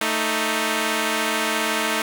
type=tone pair together; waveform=5% pulse; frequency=221.2 / 312.5 Hz; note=A3 / D#4; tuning=+9 / +8 cents; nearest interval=tritone; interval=599 cents; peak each=-12 dBFS; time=0.01-2.02 s; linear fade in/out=2 ms; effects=none